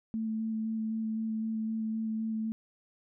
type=tone with vibrato; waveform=sine; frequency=221 Hz; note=A3; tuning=8 cents sharp; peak=-30 dBFS; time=0.14-2.52 s; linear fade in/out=0 ms; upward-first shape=square; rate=3.9 Hz; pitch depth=10 cents each way; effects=none